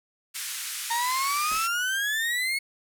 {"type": "band-pass noise", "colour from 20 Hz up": "white", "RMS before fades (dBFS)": -34, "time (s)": [0.34, 1.68], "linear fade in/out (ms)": 20, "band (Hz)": [1400, 12000], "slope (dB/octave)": 24}
{"type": "exponential sweep", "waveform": "35% pulse", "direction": "up", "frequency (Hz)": [916, 2199], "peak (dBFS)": -23, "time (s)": [0.9, 2.59], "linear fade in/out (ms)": 10}
{"type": "noise with exponential decay", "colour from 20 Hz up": "pink", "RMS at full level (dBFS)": -38, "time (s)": [1.51, 1.74], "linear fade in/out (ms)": 5, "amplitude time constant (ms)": 49}
{"effects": []}